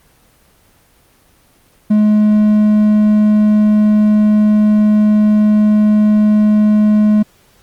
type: tone with hard clipping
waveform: triangle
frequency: 211.6 Hz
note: G#3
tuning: 33 cents sharp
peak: -8 dBFS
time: 1.9-7.23 s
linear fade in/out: 10 ms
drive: 6 dB
effects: pink hiss -51 dBFS RMS until 7.62 s + Opus 24 kbps